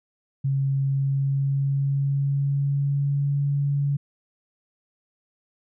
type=tone with pitch glide; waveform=sine; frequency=136.8 to 141.71 Hz; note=C#3 to C#3; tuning=-23 to +39 cents; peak=-20 dBFS; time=0.44-3.97 s; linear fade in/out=10 ms; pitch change=+62 cents; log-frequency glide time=0.84-3.4 s; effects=none